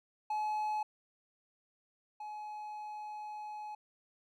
triangle tone pair in turn, 852 / 846.1 Hz, G#5 / G#5, +44 / +32 cents, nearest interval unison, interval 12 cents, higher first, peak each -30 / -39 dBFS, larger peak first, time 0.3-0.83 / 2.2-3.75 s, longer second, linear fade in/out 5 ms, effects none

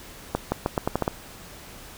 accelerating click train, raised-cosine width 1 ms, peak -8 dBFS, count 8, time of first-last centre 0.35-1.079 s, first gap 170 ms, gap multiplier 0.83, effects pink hiss -44 dBFS RMS until 1.97 s

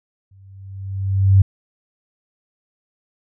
sine tone with exponential growth, 96.9 Hz, G2, 20 cents flat, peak -6 dBFS, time 0.31-1.42 s, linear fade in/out 5 ms, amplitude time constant 240 ms, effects none

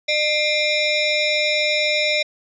20% pulse ring-modulated tone, 1500 Hz, F#6, 23 cents sharp, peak -9 dBFS, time 0.08-2.23 s, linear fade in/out 10 ms, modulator 896 Hz, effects resampled to 16000 Hz

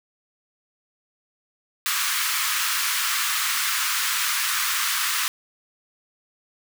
pink high-pass noise, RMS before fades -24 dBFS, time 1.86-5.28 s, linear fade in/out 0 ms, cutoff 1100 Hz, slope 48 dB/octave, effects none

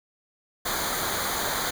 pink noise with comb filter, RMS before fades -28 dBFS, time 0.65-1.71 s, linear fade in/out 10 ms, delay 0.37 ms, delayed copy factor -0.75, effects none

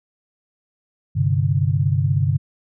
sine chord, G suspended fourth, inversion none, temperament equal with one note detuned, 98 / 130.21 / 146.83 Hz, G2 / C3 / D3, 0 / -8 / 0 cents, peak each -20 dBFS, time 1.15-2.38 s, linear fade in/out 20 ms, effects none

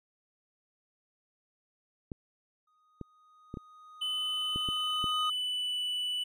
clicks, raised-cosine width 3 ms, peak -25 dBFS, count 7, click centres 2.118 / 3.013 / 3.541 / 3.572 / 4.56 / 4.688 / 5.042 s
triangle tone with exponential growth, 1244.5 Hz, D#6, in tune, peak -27 dBFS, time 2.67-5.3 s, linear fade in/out 5 ms, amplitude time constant 570 ms
triangle tone with pitch glide, 3019 to 2972 Hz, F#7 to F#7, +34 to +7 cents, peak -29 dBFS, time 4.01-6.24 s, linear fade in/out 10 ms, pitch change -27 cents, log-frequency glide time 4.74-5.83 s
effects none

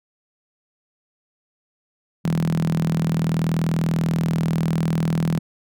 sawtooth tone with high-pass filter, 40.34 Hz, E1, 37 cents flat, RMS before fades -21 dBFS, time 2.24-5.39 s, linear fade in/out 10 ms, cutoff 170 Hz, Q 9.4, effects none

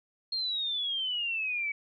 sine exponential sweep, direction down, 4262 to 2263 Hz, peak -29 dBFS, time 0.32-1.72 s, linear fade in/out 5 ms, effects none

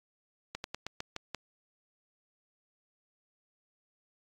slowing click train, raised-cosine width 0.2 ms, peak -19 dBFS, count 7, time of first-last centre 0.55-1.347 s, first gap 91 ms, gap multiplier 1.15, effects AAC 48 kbps

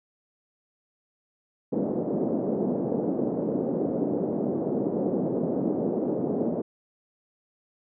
pink band-pass noise, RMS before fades -27 dBFS, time 1.72-6.62 s, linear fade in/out 10 ms, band 190 to 540 Hz, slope 24 dB/octave, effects none

